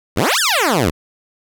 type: exponential two-way sweep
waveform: 10% pulse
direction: up then down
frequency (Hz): 68 to 1864.7 to 68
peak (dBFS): -5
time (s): 0.16-0.91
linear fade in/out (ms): 20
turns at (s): 0.39
effects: none